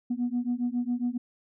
sine beating tone pair, 240 / 247.3 Hz, B3 / B3, -49 / +3 cents, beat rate 7.3 Hz, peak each -28 dBFS, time 0.1-1.18 s, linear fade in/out 10 ms, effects tanh soft clip ceiling -21 dBFS

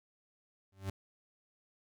40% pulse tone with exponential growth, 96.8 Hz, G2, 21 cents flat, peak -32 dBFS, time 0.72-0.9 s, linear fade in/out 5 ms, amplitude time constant 38 ms, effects none

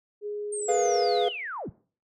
sine tone with pitch glide, 415.3 to 463.5 Hz, G#4 to A#4, 0 to -10 cents, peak -30 dBFS, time 0.21-1.08 s, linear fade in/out 50 ms, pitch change +190 cents, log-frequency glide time 0.64-0.79 s
sine linear sweep, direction down, 8760 to 56.2 Hz, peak -32 dBFS, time 0.52-1.7 s, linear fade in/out 10 ms
triangle chord, F diminished, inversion first, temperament equal, 415.3 / 493.9 / 698.5 Hz, Ab4 / Cb5 / F5, 0 / 0 / 0 cents, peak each -23 / -24 / -23 dBFS, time 0.68-1.29 s, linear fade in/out 10 ms
effects noise-tail reverb RT60 0.4 s tail -19 dB re dry + tanh soft clip ceiling -11 dBFS

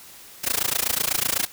white noise with amplitude modulation, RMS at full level -20 dBFS, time 0.43-1.47 s, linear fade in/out 20 ms, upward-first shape sine, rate 28 Hz, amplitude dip 100%, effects white hiss -45 dBFS RMS until 1.52 s

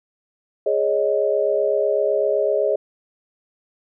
sine chord, Ab suspended fourth, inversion none, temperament equal, 415.3 / 554.4 / 622.3 Hz, Ab4 / Db5 / Eb5, 0 / 0 / 0 cents, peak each -21 dBFS, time 0.66-2.76 s, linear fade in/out 5 ms, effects none

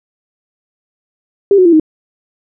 sine tone with pitch steps, 398.9 / 367.9 / 339.3 / 313 Hz, G4 / F#4 / F4 / D#4, +30 / -10 / -50 / +10 cents, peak -4 dBFS, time 1.51-1.798 s, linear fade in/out 2 ms, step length 72 ms, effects none

